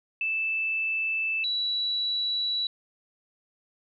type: tone pair in turn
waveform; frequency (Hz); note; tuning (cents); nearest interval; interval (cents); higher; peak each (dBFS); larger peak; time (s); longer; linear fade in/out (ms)
sine; 2637 / 3928; E7 / B7; 0 / -10; perfect fifth; 690; second; -25; neither; 0.21-1.44 / 1.44-2.67; neither; 2
effects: none